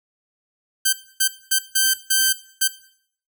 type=tone bursts at uneven times; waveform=5% pulse; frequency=1555 Hz; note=G6; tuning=14 cents flat; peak=-4 dBFS; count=6; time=0.85-0.93 / 1.2-1.28 / 1.51-1.59 / 1.75-1.94 / 2.1-2.33 / 2.61-2.68 s; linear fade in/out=10 ms; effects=noise-tail reverb RT60 0.6 s tail -17 dB re dry